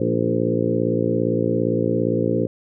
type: harmonic tone with a mistuned harmonic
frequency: 57.5 Hz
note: A#1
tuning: 23 cents flat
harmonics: 2 / 3 / 4 / 5 / 6 / 7 / 8 / 9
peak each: -26 / -26 / -26 / -26 / -26 / -26 / -26 / -26 dBFS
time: 0-2.47 s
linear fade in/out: 5 ms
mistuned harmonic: 5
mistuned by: +29 cents
effects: none